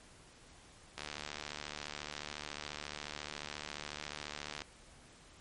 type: click train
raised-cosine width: 0.2 ms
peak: -23 dBFS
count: 271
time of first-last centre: 0.98-4.619 s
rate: 74.2 Hz
effects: pink hiss -59 dBFS RMS until 5.4 s + MP3 48 kbps